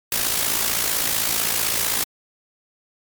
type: noise with amplitude modulation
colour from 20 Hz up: white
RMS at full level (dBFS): -19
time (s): 0.12-2.04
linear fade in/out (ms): 2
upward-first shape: sine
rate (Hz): 55.7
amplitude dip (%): 60
effects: MP3 96 kbps